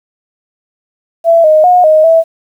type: tone with pitch steps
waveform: sine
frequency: 668 / 620 / 721 / 623 / 655 Hz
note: E5 / D#5 / F#5 / D#5 / E5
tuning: +23 / -6 / -45 / +2 / -11 cents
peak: -3 dBFS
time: 1.24-2.24 s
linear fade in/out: 50 ms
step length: 200 ms
effects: 7-bit